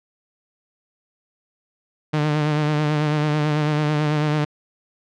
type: tone with vibrato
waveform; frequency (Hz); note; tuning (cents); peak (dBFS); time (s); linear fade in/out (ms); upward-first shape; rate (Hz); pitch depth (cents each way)
sawtooth; 150.7; D3; +45; -14; 2.13-4.45; 10; sine; 9.1; 37
effects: low-pass 4000 Hz 12 dB/octave